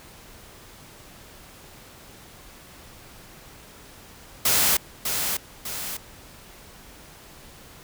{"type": "noise with echo", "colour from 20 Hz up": "white", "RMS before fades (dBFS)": -20, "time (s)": [4.45, 4.77], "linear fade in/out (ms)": 5, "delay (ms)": 600, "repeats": 2, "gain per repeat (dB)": -6, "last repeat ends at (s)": 5.97, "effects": ["pink hiss -47 dBFS RMS until 7.83 s"]}